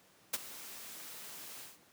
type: noise with ADSR envelope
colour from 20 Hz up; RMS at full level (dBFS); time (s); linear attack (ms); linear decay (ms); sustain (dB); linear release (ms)
white; -31; 0.33-1.79; 11; 27; -17; 180
effects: pink hiss -64 dBFS RMS until 1.92 s + high-pass 150 Hz 12 dB/octave